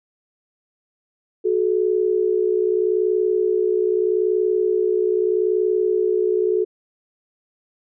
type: tone pair together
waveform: sine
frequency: 368.8 / 429.6 Hz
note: F#4 / A4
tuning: -6 / -41 cents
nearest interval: minor third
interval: 265 cents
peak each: -19 dBFS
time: 1.44-6.65 s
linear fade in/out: 20 ms
effects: none